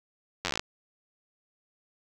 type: slowing click train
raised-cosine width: 0.2 ms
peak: -11 dBFS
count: 11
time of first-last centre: 0.45-0.595 s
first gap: 10 ms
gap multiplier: 1.08
effects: none